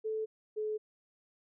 sine tone pair in turn, 437 / 428.7 Hz, A4 / A4, -12 / -45 cents, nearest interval unison, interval 33 cents, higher first, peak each -32 / -32 dBFS, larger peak neither, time 0.04-0.26 / 0.56-0.78 s, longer neither, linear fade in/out 20 ms, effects none

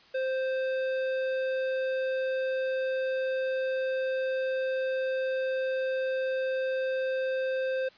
sine tone with tanh clipping, 523 Hz, C5, 1 cent flat, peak -29 dBFS, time 0.14-7.89 s, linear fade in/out 10 ms, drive 14 dB, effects white hiss -57 dBFS RMS until 7.97 s + resampled to 11025 Hz

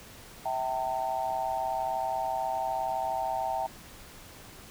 sine tone cluster, 654 / 773 / 906 Hz, E5 / G5 / A#5, -14 / -24 / -50 cents, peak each -34 / -31 / -33 dBFS, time 0.45-3.67 s, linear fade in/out 10 ms, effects pink hiss -49 dBFS RMS until 4.7 s

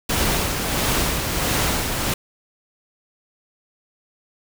pink noise with tremolo, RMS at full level -20 dBFS, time 0.09-2.14 s, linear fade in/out 5 ms, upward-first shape sine, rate 1.5 Hz, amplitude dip 40%, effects none

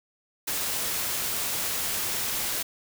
white noise, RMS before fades -29 dBFS, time 0.47-2.63 s, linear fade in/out 10 ms, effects none

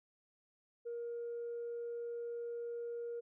sine tone, 471.6 Hz, A#4, 20 cents sharp, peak -38 dBFS, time 0.85-3.21 s, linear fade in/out 20 ms, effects tanh soft clip ceiling -36 dBFS

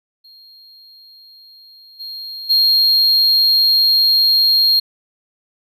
triangle tone with level steps, 4235 Hz, C8, 20 cents sharp, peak -40 / -26 / -9 dBFS, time 0.24-4.8 s, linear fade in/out 10 ms, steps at 1.99 / 2.49 s, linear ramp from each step 20 ms, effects none

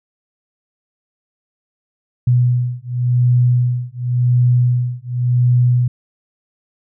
sine beating tone pair, 122.8 / 123.71 Hz, B2 / B2, -9 / +3 cents, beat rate 0.91 Hz, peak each -15 dBFS, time 2.27-5.88 s, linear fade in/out 5 ms, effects none

